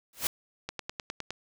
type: noise with exponential growth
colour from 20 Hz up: white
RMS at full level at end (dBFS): -24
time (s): 0.13-0.27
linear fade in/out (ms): 2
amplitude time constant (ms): 30
type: click train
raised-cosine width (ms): 0.2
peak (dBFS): -17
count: 7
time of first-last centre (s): 0.69-1.306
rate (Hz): 9.74
effects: none